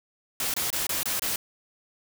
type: noise bursts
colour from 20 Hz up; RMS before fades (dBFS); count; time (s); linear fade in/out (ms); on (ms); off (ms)
white; -28; 6; 0.4-1.36; 2; 140; 24
effects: none